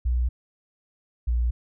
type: tone pair in turn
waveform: sine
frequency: 61 / 59.57 Hz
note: B1 / A#1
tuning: -21 / +38 cents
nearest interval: unison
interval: 41 cents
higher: first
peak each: -20 dBFS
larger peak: neither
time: 0.05-0.29 / 1.27-1.51 s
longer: neither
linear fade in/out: 10 ms
effects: none